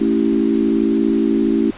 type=chord; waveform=sine; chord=A dominant seventh; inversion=none; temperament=equal with one note detuned; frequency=220 / 277.2 / 329.6 / 390.6 Hz; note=A3 / C#4 / E4 / G4; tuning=0 / 0 / 0 / -6 cents; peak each=-18 / -18 / -18 / -22 dBFS; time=0-1.71 s; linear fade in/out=10 ms; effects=pink hiss -37 dBFS RMS until 1.77 s + resampled to 8000 Hz